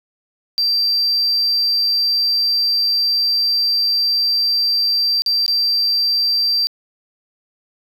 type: tone with dropouts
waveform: sine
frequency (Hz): 4699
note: D8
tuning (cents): 0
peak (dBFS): -12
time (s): 0.58-6.67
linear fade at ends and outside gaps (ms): 0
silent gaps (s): 5.22-5.262 / 5.463-5.48
effects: tanh soft clip ceiling -12 dBFS + 9-bit